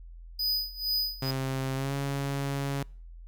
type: tone with tremolo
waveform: square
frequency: 4978 Hz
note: D#8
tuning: in tune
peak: -25 dBFS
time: 0.39-1.31 s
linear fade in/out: 5 ms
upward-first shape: sine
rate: 2.2 Hz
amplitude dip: 90%
type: tone with pitch glide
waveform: sawtooth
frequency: 133.1 to 139.07 Hz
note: C3 to C#3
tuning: +30 to +6 cents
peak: -25 dBFS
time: 1.22-2.83 s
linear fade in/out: 5 ms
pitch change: +76 cents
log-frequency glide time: 1.74-1.94 s
effects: noise-tail reverb RT60 0.5 s tail -26 dB re dry + added 42 Hz sine -43 dBFS peak until 3.27 s